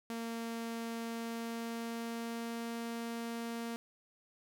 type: tone with pitch glide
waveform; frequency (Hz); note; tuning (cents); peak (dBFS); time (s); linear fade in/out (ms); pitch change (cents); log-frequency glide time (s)
sawtooth; 230 to 232.1; A#3 to A#3; -23 to -7; -34; 0.1-3.76; 0; +16; 1.02-2.72
effects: none